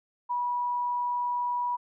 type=tone; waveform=sine; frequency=974 Hz; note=B5; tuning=24 cents flat; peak=-26 dBFS; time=0.29-1.77 s; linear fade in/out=20 ms; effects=none